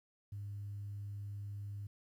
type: tone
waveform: sine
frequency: 101.6 Hz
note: G#2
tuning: 38 cents flat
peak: -40 dBFS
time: 0.32-1.87 s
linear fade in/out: 5 ms
effects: tanh soft clip ceiling -37 dBFS + 12-bit